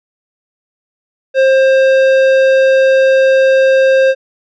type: tone with tanh clipping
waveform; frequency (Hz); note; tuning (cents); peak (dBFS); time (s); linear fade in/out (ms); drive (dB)
sine; 531; C5; +25; -8; 1.34-4.15; 50; 13
effects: none